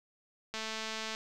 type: click train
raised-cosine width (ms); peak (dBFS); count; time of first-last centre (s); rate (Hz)
0.2; -21; 135; 0.54-1.149; 220
effects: none

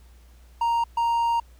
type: tone bursts at uneven times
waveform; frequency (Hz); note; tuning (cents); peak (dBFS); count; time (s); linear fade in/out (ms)
triangle; 932.3; A#5; 0; -18; 2; 0.61-0.84 / 0.97-1.4; 5
effects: added 60 Hz sine -48 dBFS peak until 1.59 s + pink hiss -60 dBFS RMS until 1.59 s

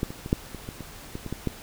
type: clicks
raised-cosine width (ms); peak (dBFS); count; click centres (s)
3; -12 / -22 / -21 / -7 / -24 / -21 / -24 / -19 / -21 / -16 / -12; 11; 0.031 / 0.105 / 0.261 / 0.329 / 0.547 / 0.689 / 0.807 / 1.154 / 1.263 / 1.326 / 1.473
effects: pink hiss -44 dBFS RMS until 1.62 s

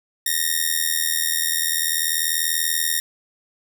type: ring-modulated tone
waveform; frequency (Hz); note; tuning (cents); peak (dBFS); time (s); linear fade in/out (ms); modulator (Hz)
5% pulse; 1850; A#6; -14; -6; 0.26-3; 2; 40.2
effects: 8-bit

